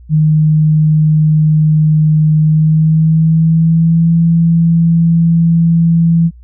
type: tone with pitch glide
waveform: sine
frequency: 154.5 to 166.55 Hz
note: D#3 to E3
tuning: -12 to +18 cents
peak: -6 dBFS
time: 0.09-6.31 s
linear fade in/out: 50 ms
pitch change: +130 cents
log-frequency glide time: 2.39-4.14 s
effects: added 60 Hz sine -34 dBFS peak until 6.43 s